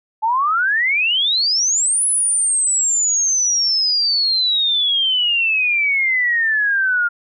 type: exponential two-way sweep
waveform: sine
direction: up then down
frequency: 853 to 10300 to 1402 Hz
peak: -14 dBFS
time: 0.22-7.09 s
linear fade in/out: 20 ms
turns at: 2.05 s
effects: none